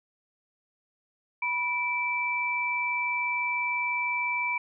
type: tone pair together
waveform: sine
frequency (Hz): 977 / 2327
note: B5 / D7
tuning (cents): -19 / -17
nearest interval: octave + minor third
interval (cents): 1502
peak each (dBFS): -31 / -27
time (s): 1.42-4.58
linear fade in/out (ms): 5
effects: none